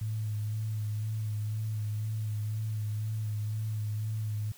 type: tone with vibrato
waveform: sine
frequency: 107.5 Hz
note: A2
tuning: 40 cents flat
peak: -30 dBFS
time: 0.01-4.52 s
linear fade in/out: 5 ms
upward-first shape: sine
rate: 2 Hz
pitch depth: 30 cents each way
effects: white hiss -55 dBFS RMS until 4.57 s